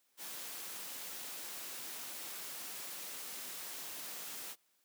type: noise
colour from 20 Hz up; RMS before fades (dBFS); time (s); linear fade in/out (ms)
white; -45; 0.17-4.56; 50
effects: white hiss -75 dBFS RMS until 4.84 s + high-pass 200 Hz 12 dB/octave